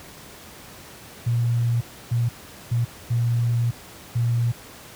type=tone bursts at uneven times; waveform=sine; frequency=118.5 Hz; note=A#2; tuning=29 cents sharp; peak=-18 dBFS; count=5; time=1.26-1.81 / 2.11-2.29 / 2.71-2.85 / 3.1-3.71 / 4.15-4.52 s; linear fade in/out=10 ms; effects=pink hiss -43 dBFS RMS until 4.95 s + high-pass 60 Hz 12 dB/octave